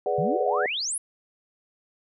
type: chord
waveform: sine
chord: G# half-diminished seventh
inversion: none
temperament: equal with one note detuned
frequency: 417 / 493.9 / 587.3 / 740 Hz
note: G#4 / B4 / D5 / F#5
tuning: +7 / 0 / 0 / 0 cents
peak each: -28 dBFS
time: 0.06-0.66 s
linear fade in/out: 2 ms
type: exponential sweep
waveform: sine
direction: up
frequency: 133.6 to 11175 Hz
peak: -26 dBFS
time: 0.18-0.98 s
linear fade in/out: 5 ms
effects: none